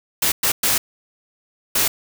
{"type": "noise bursts at uneven times", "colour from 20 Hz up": "white", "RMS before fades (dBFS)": -18, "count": 4, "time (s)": [[0.22, 0.32], [0.43, 0.52], [0.63, 0.78], [1.75, 1.88]], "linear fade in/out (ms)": 5, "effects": []}